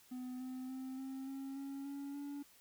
triangle tone with pitch steps, 252.4 / 256.8 / 261.3 / 265.9 / 270.5 / 275.2 / 280.1 / 285 Hz, B3 / C4 / C4 / C4 / C#4 / C#4 / C#4 / C#4, +38 / -32 / -2 / +28 / -42 / -12 / +18 / +48 cents, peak -40 dBFS, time 0.11-2.43 s, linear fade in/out 10 ms, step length 290 ms, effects white hiss -65 dBFS RMS until 2.6 s

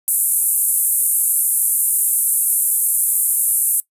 white band-pass noise, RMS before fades -17 dBFS, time 0.08-3.8 s, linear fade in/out 0 ms, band 8700 to 13000 Hz, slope 48 dB/octave, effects noise-tail reverb RT60 0.1 s tail -20 dB re dry + resampled to 32000 Hz

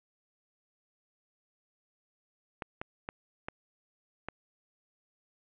clicks, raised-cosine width 0.5 ms, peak -21 dBFS, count 5, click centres 2.622 / 2.815 / 3.089 / 3.485 / 4.286 s, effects resampled to 8000 Hz + 9-bit

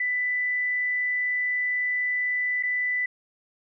sine tone with dropouts, 1989 Hz, B6, 12 cents sharp, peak -23 dBFS, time 0-3.06 s, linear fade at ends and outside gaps 5 ms, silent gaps 2.627-2.633 s, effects none

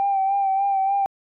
sine tone with vibrato, 784 Hz, G5, in tune, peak -17 dBFS, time 0-1.06 s, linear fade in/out 0 ms, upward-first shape sine, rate 3.4 Hz, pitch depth 35 cents each way, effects tanh soft clip ceiling -13 dBFS

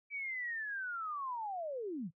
sine linear sweep, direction down, 2311 to 138.59 Hz, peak -37 dBFS, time 0.1-2.11 s, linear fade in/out 50 ms, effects noise-tail reverb RT60 0.1 s tail -23 dB re dry

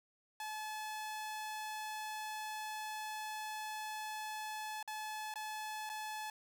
sawtooth tone with dropouts, 860 Hz, A5, 40 cents flat, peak -37 dBFS, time 0.4-6.3 s, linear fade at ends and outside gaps 2 ms, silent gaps 4.828-4.876 / 5.34-5.357 / 5.893-5.898 s, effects 12-bit

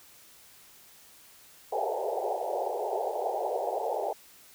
white band-pass noise, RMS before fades -31 dBFS, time 1.72-4.13 s, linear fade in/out 5 ms, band 380 to 870 Hz, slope 96 dB/octave, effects white hiss -55 dBFS RMS until 4.54 s

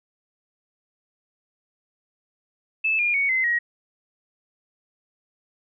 sine tone with pitch steps, 2620 / 2416 / 2229 / 2056 / 1895.9 Hz, E7 / D7 / C#7 / C7 / A#6, -11 / +48 / +9 / -31 / +29 cents, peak -19 dBFS, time 2.84-3.59 s, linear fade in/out 10 ms, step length 150 ms, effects none

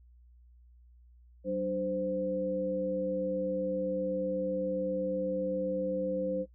sine tone cluster, 188.9 / 296.7 / 518 Hz, F#3 / D4 / C5, +36 / +18 / -17 cents, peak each -36 / -37 / -31 dBFS, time 1.44-6.46 s, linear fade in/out 50 ms, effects noise-tail reverb RT60 0.1 s tail -18 dB re dry + added 60 Hz sine -55 dBFS peak until 6.54 s

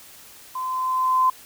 sine tone with level ramp, 1029 Hz, C6, 29 cents flat, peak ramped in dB -26 to -14 dBFS, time 0.55-1.3 s, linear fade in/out 5 ms, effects white hiss -46 dBFS RMS until 1.45 s

